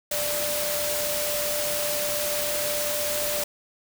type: tone in noise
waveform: sine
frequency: 591 Hz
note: D5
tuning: 11 cents sharp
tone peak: -29 dBFS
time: 0.11-3.44 s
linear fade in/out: 5 ms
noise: white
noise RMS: -28 dBFS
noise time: 0.11-3.44 s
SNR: -4 dB
effects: none